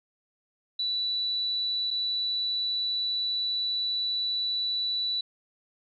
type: tone with dropouts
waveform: sine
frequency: 3955 Hz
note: B7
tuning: 2 cents sharp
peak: -26 dBFS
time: 0.79-5.21 s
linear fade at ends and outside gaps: 5 ms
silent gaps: 1.906-1.91 s
effects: none